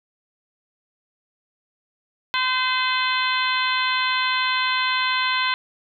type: harmonic tone with a mistuned harmonic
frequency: 513 Hz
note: C5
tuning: 34 cents flat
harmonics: 2 / 3 / 4 / 5 / 6 / 7 / 8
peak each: -24 / -26 / -27 / -28 / -29 / -29 / -30 dBFS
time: 2.34-5.54 s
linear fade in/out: 0 ms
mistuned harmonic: 7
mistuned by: -45 cents
effects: none